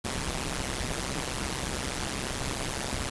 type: noise with amplitude modulation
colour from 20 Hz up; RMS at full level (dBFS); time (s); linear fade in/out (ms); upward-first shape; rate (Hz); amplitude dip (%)
pink; -28; 0.04-3.1; 10; sine; 132; 100
effects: resampled to 24000 Hz